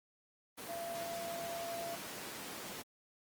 sine tone in noise, 679 Hz, F5, 49 cents flat, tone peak -40 dBFS, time 0.68-1.96 s, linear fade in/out 20 ms, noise pink, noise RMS -44 dBFS, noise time 0.57-2.83 s, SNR +1 dB, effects high-pass 200 Hz 12 dB/octave + Opus 24 kbps

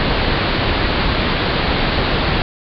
pink low-pass noise, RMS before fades -17 dBFS, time 0-2.42 s, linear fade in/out 0 ms, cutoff 4600 Hz, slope 96 dB/octave, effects none

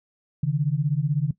sine beating tone pair, 138.59 / 154.59 Hz, C#3 / D#3, 0 / -11 cents, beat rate 16 Hz, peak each -23 dBFS, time 0.43-1.31 s, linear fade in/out 5 ms, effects noise-tail reverb RT60 0.1 s tail -17 dB re dry

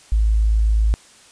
sine tone, 54 Hz, A1, 32 cents flat, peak -13 dBFS, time 0.12-0.94 s, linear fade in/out 0 ms, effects white hiss -48 dBFS RMS until 1.31 s + resampled to 22050 Hz

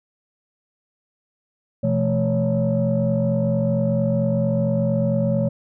sine tone cluster, 123.5 / 167.9 / 216.8 / 558 Hz, B2 / E3 / A3 / C#5, 0 / +32 / -25 / +11 cents, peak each -22 dBFS, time 1.83-5.49 s, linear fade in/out 10 ms, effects tanh soft clip ceiling -11 dBFS

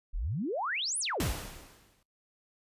sine exponential two-way sweep, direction up then down, 31.15 to 11050 to 31.15 Hz, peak -30 dBFS, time 0.13-1.34 s, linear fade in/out 20 ms, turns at 0.99 s
pink noise with exponential decay, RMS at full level -31 dBFS, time 1.2-2.03 s, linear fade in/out 2 ms, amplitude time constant 180 ms
effects noise-tail reverb RT60 0.2 s tail -22 dB re dry + resampled to 32000 Hz

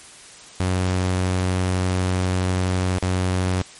sawtooth tone with dropouts, 92.1 Hz, F#2, 7 cents flat, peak -15 dBFS, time 0.6-3.62 s, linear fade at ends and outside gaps 0 ms, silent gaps 2.984-3.026 s, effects white hiss -43 dBFS RMS until 3.79 s + MP3 48 kbps

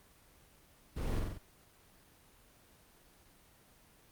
brown noise with echo, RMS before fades -37 dBFS, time 0.96-1.2 s, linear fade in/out 10 ms, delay 45 ms, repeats 4, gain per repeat -2 dB, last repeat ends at 1.38 s, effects pink hiss -63 dBFS RMS until 4.11 s + Opus 24 kbps

